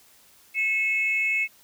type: tone pair together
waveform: sine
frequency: 2185 / 2596 Hz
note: C#7 / E7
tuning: -26 / -27 cents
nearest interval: minor third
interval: 299 cents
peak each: -23 / -24 dBFS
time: 0.54-1.48 s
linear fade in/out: 50 ms
effects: tanh soft clip ceiling -14 dBFS + white hiss -56 dBFS RMS until 1.63 s